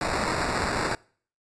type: noise with sample-and-hold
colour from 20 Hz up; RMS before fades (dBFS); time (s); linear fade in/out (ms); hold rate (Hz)
blue; -27; 0.01-0.95; 2; 3150
effects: noise-tail reverb RT60 0.5 s tail -25 dB re dry + resampled to 22050 Hz